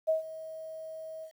sine tone with ADSR envelope, 637 Hz, D#5, 41 cents sharp, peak -22 dBFS, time 0.07-1.32 s, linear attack 22 ms, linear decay 130 ms, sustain -17 dB, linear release 86 ms, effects 10-bit

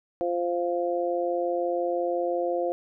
harmonic tone, 174.2 Hz, F3, 4 cents flat, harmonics 2 / 3 / 4, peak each -29 / -27 / -30 dBFS, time 0.21-2.72 s, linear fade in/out 0 ms, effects none

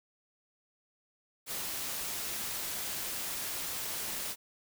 white noise, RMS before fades -37 dBFS, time 1.46-4.36 s, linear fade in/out 50 ms, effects none

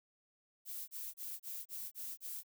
violet noise bursts, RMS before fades -44 dBFS, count 7, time 0.65-2.434 s, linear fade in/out 50 ms, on 230 ms, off 29 ms, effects none

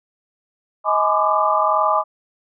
sine tone cluster, 631 / 838 / 1014 / 1160 / 1202 Hz, D#5 / G#5 / B5 / D6 / D6, +24 / +15 / +45 / -22 / +40 cents, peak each -21 dBFS, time 0.84-2.04 s, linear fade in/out 50 ms, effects none

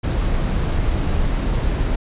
brown noise, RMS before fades -19 dBFS, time 0.03-1.96 s, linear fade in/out 10 ms, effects resampled to 8000 Hz

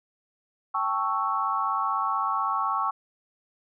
sine chord, A dominant seventh, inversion third, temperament equal, 784 / 880 / 1108.7 / 1318.5 Hz, G5 / A5 / C#6 / E6, 0 / 0 / 0 / 0 cents, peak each -32 / -32 / -26 / -30 dBFS, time 0.74-2.91 s, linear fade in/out 10 ms, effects none

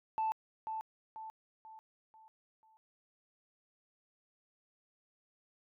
sine tone with echo, 880 Hz, A5, in tune, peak -29 dBFS, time 0.18-0.32 s, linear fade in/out 0 ms, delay 490 ms, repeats 5, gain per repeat -7 dB, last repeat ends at 2.77 s, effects tanh soft clip ceiling -28 dBFS

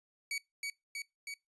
sawtooth tone with echo, 2260 Hz, C#7, 33 cents sharp, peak -31 dBFS, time 0.31-0.38 s, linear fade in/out 2 ms, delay 320 ms, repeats 3, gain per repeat -2 dB, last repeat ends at 1.34 s, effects noise-tail reverb RT60 0.2 s tail -23 dB re dry + resampled to 24000 Hz

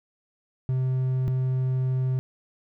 triangle tone pair in turn, 129.5 / 129.5 Hz, C3 / C3, -17 / -17 cents, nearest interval unison, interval 0 cents, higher neither, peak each -20 dBFS, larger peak neither, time 0.69-1.28 / 1.28-2.19 s, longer second, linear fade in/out 0 ms, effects none

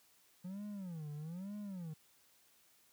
triangle tone with vibrato, 175.2 Hz, F3, 6 cents sharp, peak -40 dBFS, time 0.44-1.94 s, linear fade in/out 10 ms, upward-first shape sine, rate 1.1 Hz, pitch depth 300 cents each way, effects white hiss -69 dBFS RMS until 2.92 s + high-pass 60 Hz 12 dB/octave

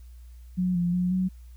sine tone with pitch steps, 182.1 / 174.5 / 179.9 / 185.4 Hz, F#3 / F3 / F#3 / F#3, -27 / -1 / -48 / +4 cents, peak -22 dBFS, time 0.57-1.29 s, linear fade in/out 20 ms, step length 180 ms, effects added 60 Hz sine -43 dBFS peak until 1.56 s + white hiss -65 dBFS RMS until 1.56 s

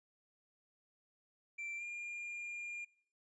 triangle tone with pitch glide, 2349 to 2407 Hz, D7 to D7, 0 to +42 cents, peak -40 dBFS, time 1.58-2.85 s, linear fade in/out 10 ms, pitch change +42 cents, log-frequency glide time 1.77-1.83 s, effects noise-tail reverb RT60 0.5 s tail -20 dB re dry + resampled to 22050 Hz

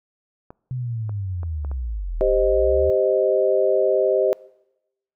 clicks, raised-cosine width 1 ms, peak -25 dBFS, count 5, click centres 0.505 / 1.094 / 1.432 / 1.648 / 1.715 s
sine linear two-way sweep, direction down then up, 130 to 32.7 to 78.4 Hz, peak -24 dBFS, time 0.71-2.9 s, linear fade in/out 0 ms, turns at 2.28 s
sine chord, C minor, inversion second, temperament equal, 392 / 523.3 / 622.3 Hz, G4 / C5 / Eb5, 0 / 0 / 0 cents, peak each -20 dBFS, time 2.21-4.33 s, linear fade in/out 0 ms
effects noise-tail reverb RT60 0.9 s tail -23 dB re dry

